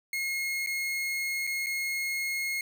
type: tone with dropouts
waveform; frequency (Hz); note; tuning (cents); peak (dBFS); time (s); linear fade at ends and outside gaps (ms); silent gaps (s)
40% pulse; 2156; C#7; -49; -28; 0.13-2.61; 2; 0.663-0.671 / 1.469-1.473 / 1.662-1.667
effects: none